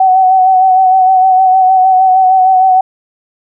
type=tone with vibrato; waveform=sine; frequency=752 Hz; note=F#5; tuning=28 cents sharp; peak=-4 dBFS; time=0-2.81 s; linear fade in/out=5 ms; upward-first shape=sine; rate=6.5 Hz; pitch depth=30 cents each way; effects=none